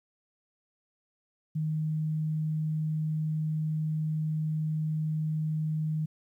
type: tone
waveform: sine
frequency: 155.56 Hz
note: D#3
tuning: in tune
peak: -27 dBFS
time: 1.55-6.06 s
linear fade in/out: 10 ms
effects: 11-bit

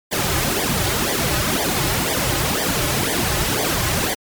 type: noise with flanger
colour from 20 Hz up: pink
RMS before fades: -20 dBFS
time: 0.11-4.15 s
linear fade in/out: 20 ms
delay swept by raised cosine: 0.73 to 4.43 ms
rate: 2 Hz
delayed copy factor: -0.95
effects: MP3 96 kbps

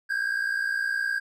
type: tone pair together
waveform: triangle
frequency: 1568 / 1627.7 Hz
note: G6 / G#6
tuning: 0 / -35 cents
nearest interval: minor second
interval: 65 cents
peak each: -27 / -25 dBFS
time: 0.09-1.2 s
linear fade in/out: 20 ms
effects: none

